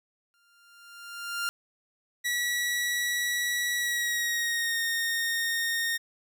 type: tone with exponential growth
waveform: sawtooth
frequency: 1396.9 Hz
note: F6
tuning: in tune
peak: -23 dBFS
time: 0.34-1.49 s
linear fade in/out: 0 ms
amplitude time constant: 250 ms
type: tone with pitch glide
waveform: sawtooth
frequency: 1936 to 1845.4 Hz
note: B6 to A#6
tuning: -35 to -18 cents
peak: -23 dBFS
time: 2.24-5.98 s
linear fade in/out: 20 ms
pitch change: -83 cents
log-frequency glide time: 3.75-4.79 s
effects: none